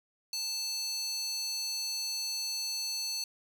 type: tone with high-pass filter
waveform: square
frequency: 880 Hz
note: A5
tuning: in tune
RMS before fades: -35 dBFS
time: 0.33-3.24 s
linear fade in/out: 2 ms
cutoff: 4900 Hz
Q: 5.1
effects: none